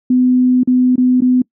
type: tone with dropouts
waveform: sine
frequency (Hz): 252.1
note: B3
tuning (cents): +36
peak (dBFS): -8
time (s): 0.1-1.42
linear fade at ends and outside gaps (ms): 5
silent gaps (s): 0.634-0.674 / 0.958-0.979 / 1.207-1.219
effects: noise-tail reverb RT60 0.1 s tail -25 dB re dry